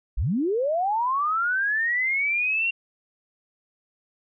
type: linear sweep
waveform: sine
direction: up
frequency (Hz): 32.7 to 2771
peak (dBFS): -21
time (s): 0.17-2.71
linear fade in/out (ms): 10
effects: none